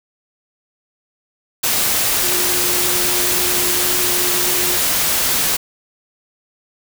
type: tone in noise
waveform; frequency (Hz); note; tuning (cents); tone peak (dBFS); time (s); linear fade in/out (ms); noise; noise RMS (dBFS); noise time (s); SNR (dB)
sine; 357.9; F4; +42; -26; 2.23-4.77; 10; white; -17; 1.63-5.57; -12
effects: none